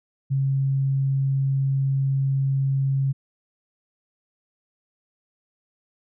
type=tone; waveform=sine; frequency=136 Hz; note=C#3; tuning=33 cents flat; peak=-19 dBFS; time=0.3-3.13 s; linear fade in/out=20 ms; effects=none